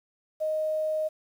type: tone with quantisation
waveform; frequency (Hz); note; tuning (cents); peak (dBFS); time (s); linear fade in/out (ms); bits
sine; 622.3; D#5; 0; -25; 0.4-1.09; 20; 9
effects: none